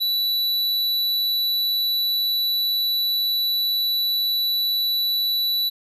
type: tone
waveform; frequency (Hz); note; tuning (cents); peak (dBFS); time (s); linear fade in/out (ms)
square; 3951; B7; 0; -20; 0-5.7; 20
effects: resampled to 32000 Hz